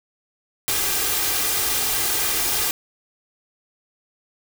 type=noise with comb filter; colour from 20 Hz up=white; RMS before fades=-22 dBFS; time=0.68-2.71 s; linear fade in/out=0 ms; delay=2.5 ms; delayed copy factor=+0.55; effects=none